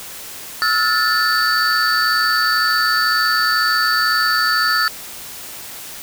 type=tone cluster; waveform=triangle; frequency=1302 / 1424 / 1758 / 4550 Hz; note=E6 / F6 / A6 / C#8; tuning=-22 / +33 / -2 / +44 cents; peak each=-18 dBFS; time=0.62-4.88 s; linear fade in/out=0 ms; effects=white hiss -33 dBFS RMS until 6.02 s